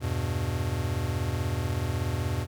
square chord, E minor, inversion none, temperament equal with one note detuned, 82.41 / 98.74 / 123.47 Hz, E2 / G2 / B2, 0 / +13 / 0 cents, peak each -32 dBFS, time 0-2.47 s, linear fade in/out 50 ms, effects none

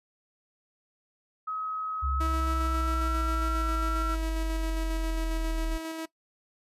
sine tone with pitch glide, 1274 to 1349 Hz, D#6 to E6, +41 to +40 cents, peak -30 dBFS, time 1.47-4.15 s, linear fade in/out 10 ms, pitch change +99 cents, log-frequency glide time 1.98-3.13 s
sine exponential sweep, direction down, 69.6 to 38.89 Hz, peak -27 dBFS, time 2.02-5.78 s, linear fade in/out 20 ms
sawtooth tone with tremolo, 322.9 Hz, E4, 36 cents flat, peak -29 dBFS, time 2.2-6.06 s, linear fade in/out 10 ms, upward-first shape square, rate 7.4 Hz, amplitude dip 25%
effects noise-tail reverb RT60 0.1 s tail -20 dB re dry + resampled to 32000 Hz

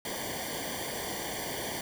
pink noise with comb filter, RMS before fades -36 dBFS, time 0.05-1.81 s, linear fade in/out 2 ms, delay 0.76 ms, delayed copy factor -1, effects none

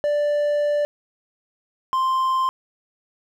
triangle tone pair in turn, 587.3 / 1046.4 Hz, D5 / C6, 0 / 0 cents, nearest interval minor seventh, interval 1000 cents, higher second, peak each -16 dBFS, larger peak neither, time 0.04-0.85 / 1.93-2.49 s, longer first, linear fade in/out 0 ms, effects none

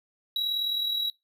triangle tone with amplitude modulation, 3881 Hz, B7, 31 cents flat, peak -22 dBFS, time 0.36-1.1 s, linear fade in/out 2 ms, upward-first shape sine, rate 39.3 Hz, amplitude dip 45%, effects noise-tail reverb RT60 0.2 s tail -22 dB re dry

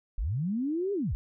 sine linear two-way sweep, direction up then down, 34.65 to 415.3 to 34.65 Hz, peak -27 dBFS, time 0.18-1.15 s, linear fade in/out 0 ms, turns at 0.93 s, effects none

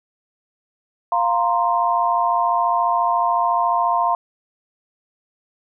sine chord, F suspended fourth, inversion none, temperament equal, 698.5 / 932.3 / 1046.5 Hz, F5 / Bb5 / C6, 0 / 0 / 0 cents, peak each -20 dBFS, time 1.12-4.15 s, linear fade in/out 2 ms, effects none

